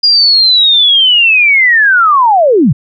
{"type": "linear sweep", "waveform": "sine", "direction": "down", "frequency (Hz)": [4874, 108.4], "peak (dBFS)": -4, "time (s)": [0.03, 2.73], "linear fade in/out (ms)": 10, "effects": []}